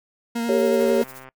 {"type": "tone with vibrato", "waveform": "40% pulse", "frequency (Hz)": 233.1, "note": "A#3", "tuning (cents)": 0, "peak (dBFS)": -22, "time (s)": [0.35, 1.04], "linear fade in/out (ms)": 10, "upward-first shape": "square", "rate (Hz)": 11, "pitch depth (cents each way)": 14}
{"type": "chord", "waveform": "sine", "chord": "G diminished", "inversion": "none", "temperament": "equal with one note detuned", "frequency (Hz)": [392, 455, 554.4], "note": ["G4", "Bb4", "Db5"], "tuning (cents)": [0, -42, 0], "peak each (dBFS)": -21, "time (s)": [0.49, 1.02], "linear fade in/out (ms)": 2}
{"type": "noise with tremolo", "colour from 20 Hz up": "blue", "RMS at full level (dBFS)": -41, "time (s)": [0.51, 1.25], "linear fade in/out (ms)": 50, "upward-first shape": "sine", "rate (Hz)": 14, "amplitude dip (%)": 80}
{"type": "click train", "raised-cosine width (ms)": 0.5, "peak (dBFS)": -27, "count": 65, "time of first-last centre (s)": [0.8, 1.289], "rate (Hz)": 131}
{"effects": ["noise-tail reverb RT60 0.1 s tail -24 dB re dry"]}